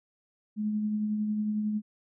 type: tone with tremolo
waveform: sine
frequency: 212 Hz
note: G#3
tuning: 36 cents sharp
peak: -25 dBFS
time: 0.56-1.82 s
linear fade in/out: 50 ms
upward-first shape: triangle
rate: 11 Hz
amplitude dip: 35%
effects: none